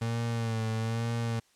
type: tone with vibrato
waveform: 35% pulse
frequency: 114 Hz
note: A#2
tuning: 38 cents flat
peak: -27 dBFS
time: 0.01-1.4 s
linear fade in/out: 10 ms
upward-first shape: sine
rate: 1.1 Hz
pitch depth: 44 cents each way
effects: white hiss -66 dBFS RMS until 1.55 s + low-pass 9000 Hz 12 dB/octave